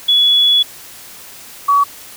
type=tone pair in turn; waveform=sine; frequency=3395 / 1132.9 Hz; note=G#7 / C#6; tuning=+37 / +37 cents; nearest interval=octave + perfect fifth; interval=1900 cents; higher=first; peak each=-8 dBFS; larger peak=neither; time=0.08-0.63 / 1.68-1.84 s; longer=first; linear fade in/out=10 ms; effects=white hiss -36 dBFS RMS until 2.16 s